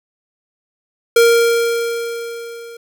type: tone with level ramp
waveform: square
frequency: 466.2 Hz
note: A#4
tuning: in tune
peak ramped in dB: -7 to -33 dBFS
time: 1.16-2.77 s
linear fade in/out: 5 ms
effects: none